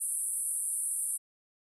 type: band-pass noise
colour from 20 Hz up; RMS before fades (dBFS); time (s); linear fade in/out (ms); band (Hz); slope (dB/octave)
white; -33; 0-1.18; 20; 8600 to 11000; 96
effects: none